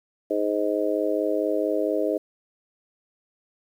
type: harmonic tone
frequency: 104.4 Hz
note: G#2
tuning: 10 cents sharp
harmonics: 3 / 4 / 5 / 6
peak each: -27 / -27 / -27 / -27 dBFS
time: 0.3-2.18 s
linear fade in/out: 10 ms
effects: 9-bit